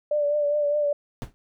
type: tone with vibrato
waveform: sine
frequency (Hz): 587.3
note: D5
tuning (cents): 0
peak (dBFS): -20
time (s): 0.11-0.93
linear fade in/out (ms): 5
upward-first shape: triangle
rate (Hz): 4.9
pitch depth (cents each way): 38
type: noise with exponential decay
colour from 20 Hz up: brown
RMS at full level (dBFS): -28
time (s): 1.22-1.34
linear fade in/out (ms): 0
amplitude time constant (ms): 26
effects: none